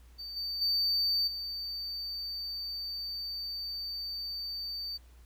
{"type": "tone with level steps", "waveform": "triangle", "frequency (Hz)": 4592, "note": "D8", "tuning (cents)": -40, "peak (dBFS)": [-38, -32, -25, -34], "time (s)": [0.18, 4.98], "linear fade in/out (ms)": 20, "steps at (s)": [0.36, 0.61, 1.27], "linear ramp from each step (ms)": 10, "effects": ["added 60 Hz sine -53 dBFS peak until 5.25 s", "pink hiss -65 dBFS RMS until 5.25 s"]}